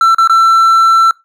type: tone with dropouts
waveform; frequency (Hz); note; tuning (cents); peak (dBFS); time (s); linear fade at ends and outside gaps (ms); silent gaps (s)
triangle; 1340; E6; +28; -3; 0.01-1.11; 2; 0.147-0.183 / 0.275-0.296
effects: noise-tail reverb RT60 0.2 s tail -22 dB re dry